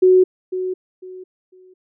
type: tone with echo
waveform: sine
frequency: 370 Hz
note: F#4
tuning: in tune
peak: -8 dBFS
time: 0.02-0.24 s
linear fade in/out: 10 ms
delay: 500 ms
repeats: 3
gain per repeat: -12 dB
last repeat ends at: 1.74 s
effects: none